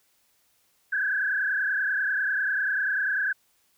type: tone with frequency modulation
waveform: sine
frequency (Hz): 1604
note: G6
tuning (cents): +39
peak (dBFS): -23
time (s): 0.92-3.33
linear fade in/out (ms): 10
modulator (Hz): 30.2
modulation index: 3.1
effects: white hiss -67 dBFS RMS until 3.77 s